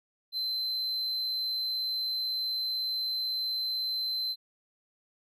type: tone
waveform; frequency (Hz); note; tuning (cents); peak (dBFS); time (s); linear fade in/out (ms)
triangle; 4079; C8; -45; -28; 0.32-4.36; 50
effects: none